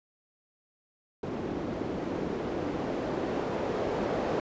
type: noise with low-pass filter sweep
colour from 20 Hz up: blue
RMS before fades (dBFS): -32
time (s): 1.23-4.4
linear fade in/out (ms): 2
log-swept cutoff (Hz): 310 to 480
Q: 1.3
effects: resampled to 16000 Hz